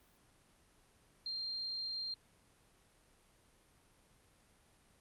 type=tone; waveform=sine; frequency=4186 Hz; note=C8; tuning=in tune; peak=-38 dBFS; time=1.26-2.14 s; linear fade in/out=2 ms; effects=pink hiss -68 dBFS RMS until 5 s + Opus 32 kbps